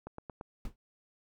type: click train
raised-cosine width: 1 ms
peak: -28 dBFS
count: 4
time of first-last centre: 0.07-0.411 s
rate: 8.79 Hz
type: noise with exponential decay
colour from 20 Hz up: brown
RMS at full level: -33 dBFS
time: 0.65-0.76 s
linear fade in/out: 2 ms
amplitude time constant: 22 ms
effects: none